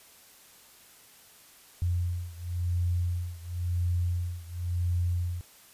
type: beating tone pair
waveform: sine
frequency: 87.31 / 88.26 Hz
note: F2 / F2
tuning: 0 / +19 cents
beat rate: 0.95 Hz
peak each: -29 / -31 dBFS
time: 1.82-5.41 s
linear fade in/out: 0 ms
effects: white hiss -55 dBFS RMS until 5.73 s + resampled to 32000 Hz